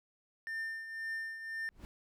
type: tone with tremolo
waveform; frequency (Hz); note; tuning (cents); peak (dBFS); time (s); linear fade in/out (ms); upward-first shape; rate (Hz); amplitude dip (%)
triangle; 1800; A6; +39; -33; 0.47-1.69; 0; triangle; 1.9; 65
type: noise with exponential growth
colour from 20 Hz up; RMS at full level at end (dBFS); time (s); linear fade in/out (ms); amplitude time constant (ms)
brown; -42; 1.67-1.85; 0; 39
effects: none